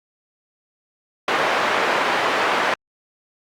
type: band-pass noise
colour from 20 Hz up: pink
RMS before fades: -20 dBFS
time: 1.28-2.74 s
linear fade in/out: 2 ms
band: 560 to 2200 Hz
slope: 12 dB/octave
effects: Opus 48 kbps